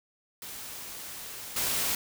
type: noise with level steps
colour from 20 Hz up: white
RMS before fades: -41 / -29 dBFS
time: 0.42-1.95 s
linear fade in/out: 2 ms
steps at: 1.56 s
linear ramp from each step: 5 ms
effects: none